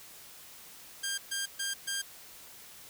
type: tone bursts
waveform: 10% pulse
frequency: 1600 Hz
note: G6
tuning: 35 cents sharp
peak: -23 dBFS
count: 4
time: 1.03-2.02 s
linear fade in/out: 10 ms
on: 150 ms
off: 130 ms
effects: white hiss -51 dBFS RMS until 2.89 s